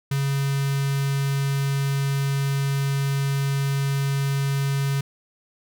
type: tone with notch filter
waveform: square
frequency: 138.59 Hz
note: C#3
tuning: in tune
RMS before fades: -23 dBFS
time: 0.11-5.01 s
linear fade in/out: 5 ms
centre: 580 Hz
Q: 0.64
effects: none